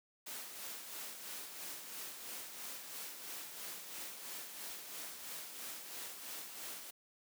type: noise with tremolo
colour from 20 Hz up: white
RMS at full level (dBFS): -45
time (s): 0.26-6.91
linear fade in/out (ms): 10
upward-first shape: sine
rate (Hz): 3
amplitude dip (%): 45
effects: high-pass 200 Hz 12 dB/octave

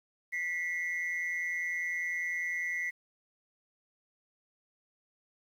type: tone pair together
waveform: sine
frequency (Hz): 1965 / 2135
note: B6 / C7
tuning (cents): -9 / +34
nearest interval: minor second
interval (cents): 143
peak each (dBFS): -31 / -34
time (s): 0.32-2.91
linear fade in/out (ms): 20
effects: tanh soft clip ceiling -28 dBFS + 10-bit

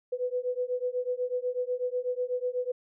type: beating tone pair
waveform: sine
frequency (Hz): 493.9 / 502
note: B4 / B4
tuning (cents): 0 / +28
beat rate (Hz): 8.1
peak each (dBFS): -31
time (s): 0.12-2.72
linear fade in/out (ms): 10
effects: none

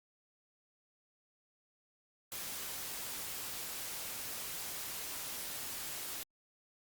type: noise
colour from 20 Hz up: white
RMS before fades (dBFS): -42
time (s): 2.32-6.23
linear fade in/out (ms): 0
effects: Opus 48 kbps

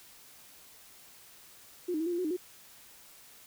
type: tone with pitch steps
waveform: sine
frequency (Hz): 356 / 308 / 325 / 352.7 / 344 / 366.3 / 308.7 / 361.3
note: F4 / D#4 / E4 / F4 / F4 / F#4 / D#4 / F#4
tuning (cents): +33 / -17 / -24 / +17 / -26 / -17 / -14 / -41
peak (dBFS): -29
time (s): 1.88-2.368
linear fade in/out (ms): 10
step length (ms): 61
effects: white hiss -55 dBFS RMS until 3.46 s

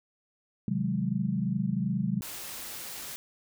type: chord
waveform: sine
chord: Ab dominant seventh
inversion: first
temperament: equal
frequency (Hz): 130.81 / 155.56 / 185 / 207.7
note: C3 / Eb3 / Gb3 / Ab3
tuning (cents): 0 / 0 / 0 / 0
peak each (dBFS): -33 / -35 / -30 / -31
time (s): 0.68-2.21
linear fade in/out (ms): 2
type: noise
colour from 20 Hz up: white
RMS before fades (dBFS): -40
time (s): 2.22-3.16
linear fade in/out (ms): 0
effects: none

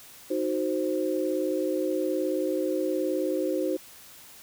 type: chord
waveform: sine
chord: C diminished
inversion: first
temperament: equal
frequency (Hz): 311.1 / 370 / 523.3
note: Eb4 / Gb4 / C5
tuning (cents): 0 / 0 / 0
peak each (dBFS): -29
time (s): 0.3-3.77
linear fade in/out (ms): 10
effects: white hiss -49 dBFS RMS until 4.42 s

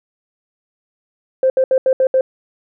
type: tone bursts at uneven times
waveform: sine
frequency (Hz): 523.3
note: C5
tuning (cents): 0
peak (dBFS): -9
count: 6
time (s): 1.43-1.5 / 1.57-1.64 / 1.71-1.78 / 1.86-1.93 / 2-2.07 / 2.14-2.21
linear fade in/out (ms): 2
effects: tanh soft clip ceiling -5 dBFS

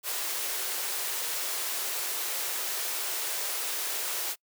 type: high-pass noise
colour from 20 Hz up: white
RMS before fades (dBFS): -32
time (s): 0.03-4.36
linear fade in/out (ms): 50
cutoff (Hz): 340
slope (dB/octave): 48
effects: noise-tail reverb RT60 0.1 s tail -26 dB re dry

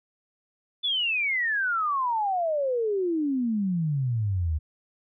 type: exponential sweep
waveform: sine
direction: down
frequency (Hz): 3520 to 74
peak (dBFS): -23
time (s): 0.83-4.59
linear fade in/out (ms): 20
effects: none

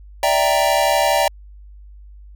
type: chord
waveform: square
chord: E half-diminished seventh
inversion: third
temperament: equal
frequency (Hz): 587.3 / 659.3 / 784 / 932.3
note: D5 / E5 / G5 / Bb5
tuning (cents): 0 / 0 / 0 / 0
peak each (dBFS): -20 / -21 / -20 / -22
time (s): 0.23-1.28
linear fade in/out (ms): 2
effects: added 50 Hz sine -38 dBFS peak until 2.35 s

